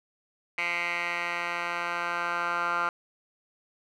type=tone with band-pass filter sweep; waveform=10% pulse; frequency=172.9 Hz; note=F3; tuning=17 cents flat; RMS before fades=-30 dBFS; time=0.58-2.89 s; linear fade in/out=2 ms; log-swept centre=2100 to 1400 Hz; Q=6.4; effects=none